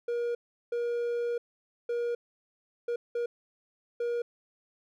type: tone bursts at uneven times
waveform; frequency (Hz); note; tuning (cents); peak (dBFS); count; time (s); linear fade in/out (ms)
triangle; 475.5; A#4; +34; -26; 6; 0.08-0.35 / 0.72-1.38 / 1.89-2.15 / 2.88-2.96 / 3.15-3.26 / 4-4.22; 5
effects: none